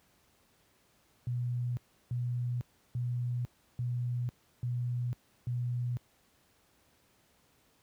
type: tone bursts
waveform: sine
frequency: 122.2 Hz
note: B2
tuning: 18 cents flat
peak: -30 dBFS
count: 6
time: 1.27-5.97 s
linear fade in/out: 0 ms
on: 500 ms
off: 340 ms
effects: pink hiss -68 dBFS RMS until 7.82 s + high-pass 60 Hz 12 dB/octave